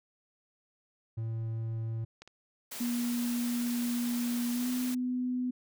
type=tone; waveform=triangle; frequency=112.9 Hz; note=A2; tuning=45 cents sharp; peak=-30 dBFS; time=1.17-2.05 s; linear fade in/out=10 ms
type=clicks; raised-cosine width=0.2 ms; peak=-30 / -34 dBFS; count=2; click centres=2.22 / 2.276 s
type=high-pass noise; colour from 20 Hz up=white; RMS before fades=-41 dBFS; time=2.71-4.95 s; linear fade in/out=10 ms; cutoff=150 Hz; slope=12 dB/octave
type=tone with pitch glide; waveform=sine; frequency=240.1 to 250.4 Hz; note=B3 to B3; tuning=-49 to +24 cents; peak=-29 dBFS; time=2.8-5.51 s; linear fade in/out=10 ms; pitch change=+73 cents; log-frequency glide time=4.52-4.7 s
effects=none